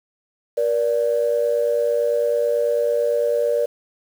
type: tone pair together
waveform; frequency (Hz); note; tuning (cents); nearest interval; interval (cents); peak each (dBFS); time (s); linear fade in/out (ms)
sine; 474.7 / 583.7; A#4 / D5; +31 / -11; major third; 358; -19; 0.57-3.66; 10
effects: tanh soft clip ceiling -9 dBFS + 7-bit